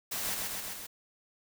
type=noise with echo; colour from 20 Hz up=white; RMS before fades=-35 dBFS; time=0.11-0.35 s; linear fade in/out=10 ms; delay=130 ms; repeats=4; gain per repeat=-2 dB; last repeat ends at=0.87 s; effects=none